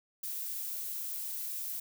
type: noise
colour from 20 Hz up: violet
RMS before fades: -38 dBFS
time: 0.23-1.8 s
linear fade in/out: 5 ms
effects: none